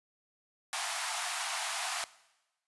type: high-pass noise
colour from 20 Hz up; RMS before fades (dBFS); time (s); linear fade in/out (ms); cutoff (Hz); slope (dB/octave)
pink; -35; 0.73-2.04; 0; 670; 96
effects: noise-tail reverb RT60 1.0 s tail -19 dB re dry + resampled to 24000 Hz